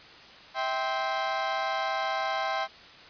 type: chord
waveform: 30% pulse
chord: C major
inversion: first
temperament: equal with one note detuned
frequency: 649.1 / 784 / 1046.5 Hz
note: E5 / G5 / C6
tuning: -27 / 0 / 0 cents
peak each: -30 / -28 / -30 dBFS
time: 0.54-2.68 s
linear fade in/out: 50 ms
effects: white hiss -49 dBFS RMS until 3.09 s + resampled to 11025 Hz